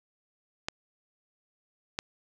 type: clicks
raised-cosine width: 0.2 ms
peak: -13 dBFS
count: 2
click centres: 0.685 / 1.989 s
effects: 8-bit